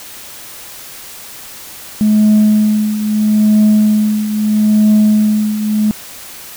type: tone with tremolo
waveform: sine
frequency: 212.8 Hz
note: G#3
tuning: 42 cents sharp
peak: -3 dBFS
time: 2.01-5.91 s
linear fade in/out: 0 ms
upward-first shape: triangle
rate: 0.77 Hz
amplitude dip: 75%
effects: tanh soft clip ceiling -4 dBFS + white hiss -32 dBFS RMS until 6.56 s